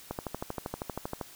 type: click train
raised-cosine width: 1 ms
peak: -19 dBFS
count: 15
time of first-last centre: 0.11-1.212 s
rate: 12.7 Hz
effects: white hiss -51 dBFS RMS until 1.35 s